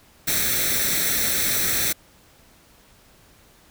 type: noise with comb filter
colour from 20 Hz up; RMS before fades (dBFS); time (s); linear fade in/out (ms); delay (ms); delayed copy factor
white; -22; 0.27-1.93; 10; 0.51; +0.7
effects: pink hiss -54 dBFS RMS until 3.7 s